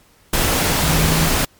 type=tone in noise; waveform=sine; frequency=160.3 Hz; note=E3; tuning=48 cents flat; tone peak=-18 dBFS; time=0.82-1.28 s; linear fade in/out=5 ms; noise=pink; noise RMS=-17 dBFS; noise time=0.33-1.45 s; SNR=-4 dB; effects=pink hiss -53 dBFS RMS until 1.59 s + MP3 96 kbps